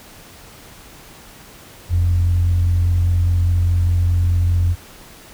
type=tone pair together; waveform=sine; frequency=42.41 / 87.31 Hz; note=E1 / F2; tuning=+50 / 0 cents; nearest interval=octave + minor second; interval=1250 cents; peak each=-21 / -12 dBFS; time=1.89-4.76 s; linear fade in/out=50 ms; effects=tanh soft clip ceiling -9 dBFS + pink hiss -42 dBFS RMS until 5.33 s